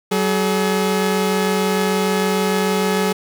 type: tone pair together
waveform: sawtooth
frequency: 189.27 / 425.2 Hz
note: F#3 / G#4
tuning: +40 / +41 cents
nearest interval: octave + major second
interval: 1401 cents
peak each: -15 dBFS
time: 0.11-3.13 s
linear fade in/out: 10 ms
effects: none